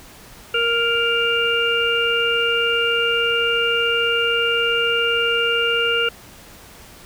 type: harmonic tone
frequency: 466.8 Hz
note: A#4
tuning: 2 cents sharp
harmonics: 1 / 3 / 5 / 6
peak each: -22 / -21 / -28 / -20 dBFS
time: 0.54-6.09 s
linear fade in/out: 5 ms
effects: pink hiss -43 dBFS RMS until 7.05 s